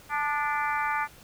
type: harmonic tone with a mistuned harmonic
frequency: 292.3 Hz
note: D4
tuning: 8 cents flat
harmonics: 3 / 4 / 5 / 6 / 7 / 8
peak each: -29 / -31 / -33 / -35 / -36 / -37 dBFS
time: 0.09-1.08 s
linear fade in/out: 50 ms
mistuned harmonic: 4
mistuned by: +38 cents
effects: pink hiss -52 dBFS RMS until 1.23 s